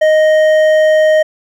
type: tone with hard clipping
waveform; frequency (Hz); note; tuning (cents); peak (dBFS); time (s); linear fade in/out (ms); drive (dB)
triangle; 622; D#5; -1; -8; 0.01-1.23; 10; 11
effects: none